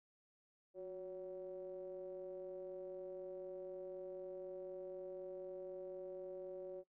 triangle ring-modulated tone, 97.2 Hz, G2, 14 cents flat, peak -40 dBFS, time 0.74-6.84 s, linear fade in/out 50 ms, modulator 464 Hz, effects noise-tail reverb RT60 0.1 s tail -19 dB re dry

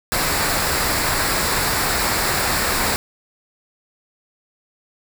pink noise with comb filter, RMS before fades -20 dBFS, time 0.12-2.96 s, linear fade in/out 0 ms, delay 0.32 ms, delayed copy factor -0.5, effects none

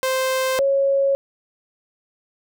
sawtooth / sine tone pair in turn, 522 / 550.2 Hz, C5 / C#5, -4 / -13 cents, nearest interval minor second, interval 91 cents, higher second, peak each -15 dBFS, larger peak neither, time 0.03-0.59 / 0.59-1.15 s, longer neither, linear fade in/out 0 ms, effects none

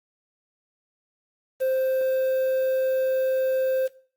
triangle tone with quantisation, 523.3 Hz, C5, in tune, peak -19 dBFS, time 1.6-3.88 s, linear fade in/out 20 ms, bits 7, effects noise-tail reverb RT60 0.4 s tail -18 dB re dry + Opus 24 kbps

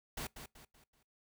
pink noise with echo, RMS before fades -41 dBFS, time 0.17-0.27 s, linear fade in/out 5 ms, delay 190 ms, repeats 4, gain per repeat -8 dB, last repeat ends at 1.03 s, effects noise-tail reverb RT60 0.2 s tail -23 dB re dry

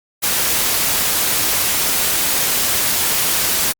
white noise, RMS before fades -17 dBFS, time 0.22-3.73 s, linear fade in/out 20 ms, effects Opus 48 kbps

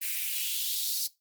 blue noise with high-pass filter sweep, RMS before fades -31 dBFS, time 0.01-1.08 s, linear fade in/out 20 ms, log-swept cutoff 2100 to 4600 Hz, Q 3.3, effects noise-tail reverb RT60 0.2 s tail -18 dB re dry + Opus 24 kbps

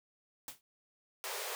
white noise with exponential decay, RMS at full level -40 dBFS, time 0.48-0.61 s, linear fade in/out 1 ms, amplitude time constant 28 ms
pink high-pass noise, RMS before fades -40 dBFS, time 1.24-1.55 s, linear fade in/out 0 ms, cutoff 400 Hz, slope 96 dB/octave
effects none

